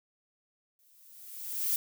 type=noise with exponential growth; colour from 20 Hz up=violet; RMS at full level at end=-27 dBFS; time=0.79-1.76 s; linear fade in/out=1 ms; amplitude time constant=210 ms; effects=none

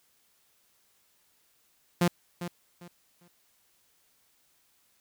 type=tone with echo; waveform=sawtooth; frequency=174.61 Hz; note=F3; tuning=in tune; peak=-17 dBFS; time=2.01-2.08 s; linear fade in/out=5 ms; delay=400 ms; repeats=3; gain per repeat=-12 dB; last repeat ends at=3.28 s; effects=white hiss -68 dBFS RMS until 5 s

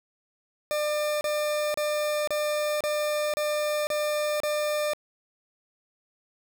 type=tone bursts; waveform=40% pulse; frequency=599 Hz; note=D5; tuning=34 cents sharp; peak=-24 dBFS; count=8; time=0.71-4.934 s; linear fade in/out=0 ms; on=500 ms; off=32 ms; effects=none

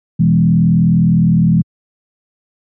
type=tone with frequency modulation; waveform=sine; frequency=167.1 Hz; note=E3; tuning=24 cents sharp; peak=-7 dBFS; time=0.19-1.62 s; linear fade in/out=10 ms; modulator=39.7 Hz; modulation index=1.1; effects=high-pass 100 Hz 12 dB/octave

